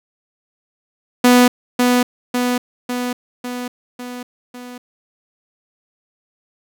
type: tone with echo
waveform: sawtooth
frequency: 246.9 Hz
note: B3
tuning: in tune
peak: -4 dBFS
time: 1.24-1.48 s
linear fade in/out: 5 ms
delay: 550 ms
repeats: 6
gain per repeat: -4 dB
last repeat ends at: 4.78 s
effects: none